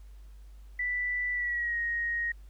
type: tone with pitch glide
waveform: sine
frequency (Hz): 1975.5 to 1875.4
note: B6 to A#6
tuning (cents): 0 to +10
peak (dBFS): -28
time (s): 0.79-2.32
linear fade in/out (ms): 5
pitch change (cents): -90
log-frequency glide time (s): 1.32-1.78
effects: added 50 Hz sine -46 dBFS peak until 2.49 s + pink hiss -67 dBFS RMS until 2.49 s